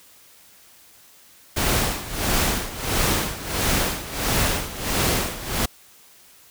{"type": "noise with tremolo", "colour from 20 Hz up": "pink", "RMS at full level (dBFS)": -20, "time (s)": [1.56, 5.66], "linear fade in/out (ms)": 10, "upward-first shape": "sine", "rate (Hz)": 1.5, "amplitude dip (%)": 80, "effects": ["white hiss -51 dBFS RMS until 6.5 s"]}